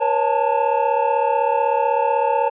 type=tone cluster; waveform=triangle; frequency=479.9 / 551 / 863 / 899 Hz; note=B4 / C#5 / A5 / A5; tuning=-50 / -11 / -34 / +37 cents; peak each=-21 / -20 / -20 / -18 dBFS; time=0-2.5 s; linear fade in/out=20 ms; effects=resampled to 8000 Hz